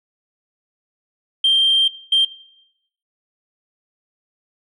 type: tone bursts at uneven times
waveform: sine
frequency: 3167 Hz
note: G7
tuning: 17 cents sharp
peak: -10 dBFS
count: 2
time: 1.44-1.88 / 2.12-2.25 s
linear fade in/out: 5 ms
effects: noise-tail reverb RT60 0.8 s tail -20 dB re dry + tanh soft clip ceiling -8 dBFS